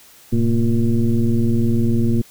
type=tone with frequency modulation; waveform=sine; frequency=110 Hz; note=A2; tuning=in tune; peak=-13 dBFS; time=0.32-2.22 s; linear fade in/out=10 ms; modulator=120 Hz; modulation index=1.6; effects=white hiss -47 dBFS RMS until 2.3 s